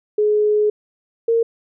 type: tone pair in turn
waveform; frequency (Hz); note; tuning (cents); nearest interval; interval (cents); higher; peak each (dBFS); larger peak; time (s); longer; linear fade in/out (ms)
sine; 421.4 / 459.8; G#4 / A#4; +25 / -24; major second; 151; second; -13; neither; 0.18-0.7 / 1.28-1.43; first; 5
effects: none